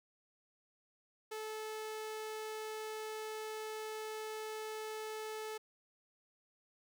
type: tone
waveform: sawtooth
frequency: 434.3 Hz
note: A4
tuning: 23 cents flat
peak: -37 dBFS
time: 1.31-5.58 s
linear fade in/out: 10 ms
effects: none